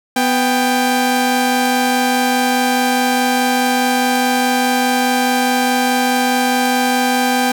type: tone pair together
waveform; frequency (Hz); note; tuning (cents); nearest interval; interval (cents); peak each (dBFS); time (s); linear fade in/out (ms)
sawtooth; 248.4 / 790; B3 / G5; +10 / +13; octave + minor sixth; 2003; -12; 0.16-7.52; 5
effects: none